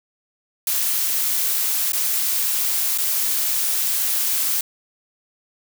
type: noise with dropouts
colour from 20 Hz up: blue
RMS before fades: -21 dBFS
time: 0.67-4.61 s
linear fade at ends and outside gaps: 2 ms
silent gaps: 1.921-1.932 / 2.977-2.984 s
effects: none